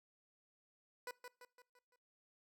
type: tone with echo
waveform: 15% pulse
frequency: 493.9 Hz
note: B4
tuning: in tune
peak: -37 dBFS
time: 1.07-1.11 s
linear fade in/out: 2 ms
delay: 170 ms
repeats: 5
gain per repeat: -6 dB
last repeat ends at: 1.96 s
effects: noise-tail reverb RT60 0.4 s tail -23 dB re dry